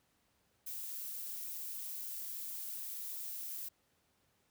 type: noise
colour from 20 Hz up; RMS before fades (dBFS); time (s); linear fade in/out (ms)
violet; -43; 0.66-3.69; 10
effects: pink hiss -75 dBFS RMS until 4.5 s + high-pass 60 Hz 12 dB/octave